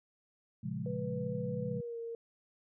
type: chord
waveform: sine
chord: Bb minor seventh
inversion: none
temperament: equal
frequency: 116.54 / 138.59 / 174.61 / 207.7 Hz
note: Bb2 / Db3 / F3 / Ab3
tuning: 0 / 0 / 0 / 0 cents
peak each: -42 / -40 / -40 / -41 dBFS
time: 0.63-1.81 s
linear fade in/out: 10 ms
type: tone with pitch glide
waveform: sine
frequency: 492.7 to 462.4 Hz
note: B4 to A#4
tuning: -4 to -14 cents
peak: -38 dBFS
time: 0.86-2.15 s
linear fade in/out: 2 ms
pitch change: -110 cents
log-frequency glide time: 1.67-1.98 s
effects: none